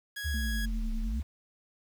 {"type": "tone", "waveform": "sawtooth", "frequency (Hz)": 1661.2, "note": "G#6", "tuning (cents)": 0, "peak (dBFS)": -32, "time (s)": [0.16, 0.66], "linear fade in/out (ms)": 10}
{"type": "exponential two-way sweep", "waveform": "sine", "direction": "down then up", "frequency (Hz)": [77.8, 31.04, 77.3], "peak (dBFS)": -29, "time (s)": [0.24, 1.23], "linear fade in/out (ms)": 20, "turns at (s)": 0.97}
{"type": "tone with tremolo", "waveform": "sine", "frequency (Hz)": 222.4, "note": "A3", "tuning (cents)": 19, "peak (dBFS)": -36, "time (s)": [0.34, 1.2], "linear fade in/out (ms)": 2, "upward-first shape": "sine", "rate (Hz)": 10, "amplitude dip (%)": 35}
{"effects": ["9-bit"]}